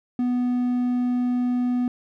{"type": "tone", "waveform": "triangle", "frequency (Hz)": 246.9, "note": "B3", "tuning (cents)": 0, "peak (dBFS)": -18, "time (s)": [0.19, 1.88], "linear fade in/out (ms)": 2, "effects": []}